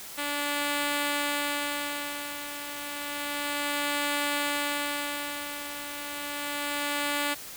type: tone with tremolo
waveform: 5% pulse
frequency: 289.6 Hz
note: D4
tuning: 24 cents flat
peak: -15 dBFS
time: 0.17-7.35 s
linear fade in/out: 20 ms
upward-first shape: sine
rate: 0.31 Hz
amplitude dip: 70%
effects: white hiss -42 dBFS RMS until 7.56 s